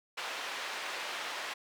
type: band-pass noise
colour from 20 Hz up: white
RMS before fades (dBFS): -39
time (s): 0.17-1.54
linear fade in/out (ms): 10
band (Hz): 540 to 2900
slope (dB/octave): 12
effects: none